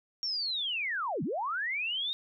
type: linear two-way sweep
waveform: sine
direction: down then up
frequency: 5588 to 134 to 3753 Hz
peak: -30 dBFS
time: 0.23-2.13 s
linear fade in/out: 0 ms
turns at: 1.23 s
effects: none